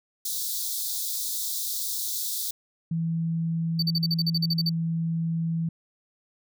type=high-pass noise; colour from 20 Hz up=white; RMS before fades=-30 dBFS; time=0.25-2.51 s; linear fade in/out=5 ms; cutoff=3500 Hz; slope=96 dB/octave
type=tone; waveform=sine; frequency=164.81 Hz; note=E3; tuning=in tune; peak=-24 dBFS; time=2.91-5.69 s; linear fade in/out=5 ms
type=tone bursts; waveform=triangle; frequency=4575 Hz; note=D8; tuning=46 cents flat; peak=-22 dBFS; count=12; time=3.79-4.695 s; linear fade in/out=5 ms; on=36 ms; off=43 ms
effects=none